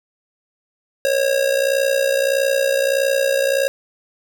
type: tone with amplitude modulation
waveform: square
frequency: 545 Hz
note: C#5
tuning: 29 cents flat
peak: -13 dBFS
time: 1.05-3.68 s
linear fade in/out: 0 ms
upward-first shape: sine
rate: 61.6 Hz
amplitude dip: 70%
effects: none